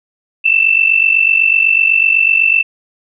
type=tone pair together; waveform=sine; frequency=2637 / 2685 Hz; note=E7 / E7; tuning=0 / +31 cents; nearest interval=unison; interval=31 cents; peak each=-11 dBFS; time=0.44-2.63 s; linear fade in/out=20 ms; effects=none